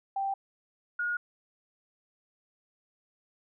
sine tone pair in turn, 784 / 1437.9 Hz, G5 / F#6, 0 / -50 cents, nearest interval major seventh, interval 1050 cents, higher second, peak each -28 dBFS, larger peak neither, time 0.16-0.34 / 0.99-1.17 s, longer neither, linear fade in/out 5 ms, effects none

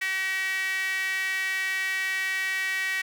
sawtooth tone with high-pass filter, 380.2 Hz, F#4, 47 cents sharp, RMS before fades -28 dBFS, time 0.01-3.02 s, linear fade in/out 10 ms, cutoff 2000 Hz, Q 8.4, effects none

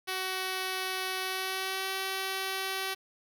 5% pulse tone with pitch glide, 375.4 to 382.8 Hz, F#4 to G4, +25 to -41 cents, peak -20 dBFS, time 0.07-2.95 s, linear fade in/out 20 ms, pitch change +34 cents, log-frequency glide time 1.2-1.9 s, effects 10-bit

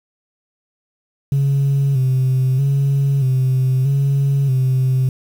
sine tone with vibrato, 134.4 Hz, C3, 47 cents sharp, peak -11 dBFS, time 1.32-5.09 s, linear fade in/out 2 ms, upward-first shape square, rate 0.79 Hz, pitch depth 55 cents each way, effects tanh soft clip ceiling -11 dBFS + 7-bit

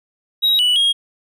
triangle tone with pitch steps, 3822 / 2955 / 3265 Hz, A#7 / F#7 / G#7, +43 / -3 / -30 cents, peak -11 dBFS, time 0.42-0.93 s, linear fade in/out 20 ms, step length 170 ms, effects none

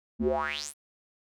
square tone with band-pass filter sweep, 73.42 Hz, D2, in tune, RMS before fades -29 dBFS, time 0.19-0.74 s, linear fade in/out 50 ms, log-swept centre 210 to 12000 Hz, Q 7.1, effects none

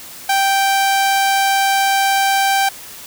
sawtooth tone, 783 Hz, G5, 2 cents flat, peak -9 dBFS, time 0.29-2.69 s, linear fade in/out 5 ms, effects white hiss -35 dBFS RMS until 3.06 s

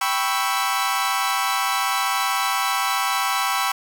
sawtooth chord, C# half-diminished seventh, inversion second, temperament equal, 784 / 987.8 / 1108.7 / 1318.5 Hz, G5 / B5 / C#6 / E6, 0 / 0 / 0 / 0 cents, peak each -22 dBFS, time 0.01-3.72 s, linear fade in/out 5 ms, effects none

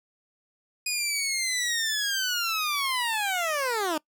15% pulse linear sweep, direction down, 2489 to 293.7 Hz, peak -19 dBFS, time 0.86-3.98 s, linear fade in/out 5 ms, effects noise-tail reverb RT60 0.1 s tail -24 dB re dry

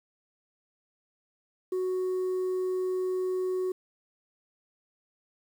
sine tone, 370 Hz, F#4, in tune, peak -24 dBFS, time 1.72-3.72 s, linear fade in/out 5 ms, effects tanh soft clip ceiling -26 dBFS + 9-bit

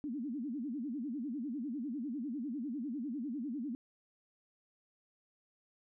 sine tone with vibrato, 261.6 Hz, C4, in tune, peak -36 dBFS, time 0.04-3.75 s, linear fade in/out 0 ms, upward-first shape sine, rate 10 Hz, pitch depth 280 cents each way, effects none

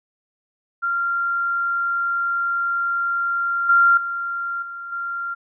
sine tone with level steps, 1385 Hz, F6, 15 cents flat, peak -19 / -11 / -23 / -30 / -24 dBFS, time 0.82-5.35 s, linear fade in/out 20 ms, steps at 3.69 / 3.97 / 4.62 / 4.92 s, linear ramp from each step 5 ms, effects none

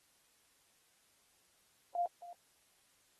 sine tone with echo, 698.5 Hz, F5, in tune, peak -31 dBFS, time 1.95-2.06 s, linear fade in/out 2 ms, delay 270 ms, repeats 1, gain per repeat -15 dB, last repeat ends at 2.33 s, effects white hiss -71 dBFS RMS until 3.19 s + AAC 32 kbps

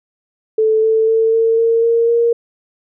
sine tone with pitch steps, 438.1 / 442.9 / 447.8 / 452.8 / 457.8 / 462.8 / 467.9 Hz, A4 / A4 / A4 / A4 / A#4 / A#4 / A#4, -7 / +11 / +30 / +50 / -31 / -13 / +6 cents, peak -10 dBFS, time 0.58-2.33 s, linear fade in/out 5 ms, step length 250 ms, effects none

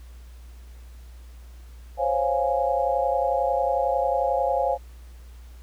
sine chord, Db major seventh, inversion third, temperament equal, 523.3 / 554.4 / 698.5 / 830.6 Hz, C5 / Db5 / F5 / Ab5, 0 / 0 / 0 / 0 cents, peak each -26 dBFS, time 1.97-4.78 s, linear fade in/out 50 ms, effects added 60 Hz sine -41 dBFS peak until 5.62 s + pink hiss -57 dBFS RMS until 5.62 s

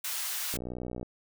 white high-pass noise, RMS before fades -34 dBFS, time 0.04-0.57 s, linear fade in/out 5 ms, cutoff 1000 Hz, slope 12 dB/octave
click train, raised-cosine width 2 ms, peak -24 dBFS, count 31, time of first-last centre 0.54-1.029 s, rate 61.3 Hz
effects none

